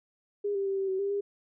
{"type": "tone with pitch steps", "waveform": "sine", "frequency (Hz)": [408.2, 394.1, 390.1, 387.9, 379.1, 398.1, 403.4], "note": ["G#4", "G4", "G4", "G4", "F#4", "G4", "G4"], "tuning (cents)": [-30, 9, -8, -18, 42, 27, 50], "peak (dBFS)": -27, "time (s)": [0.44, 1.21], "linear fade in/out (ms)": 10, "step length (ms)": 110, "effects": []}